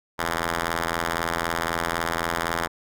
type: ring-modulated tone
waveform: 5% pulse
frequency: 83.9 Hz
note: E2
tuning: 31 cents sharp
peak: -10 dBFS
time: 0.18-2.68 s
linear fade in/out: 20 ms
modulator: 956 Hz
effects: none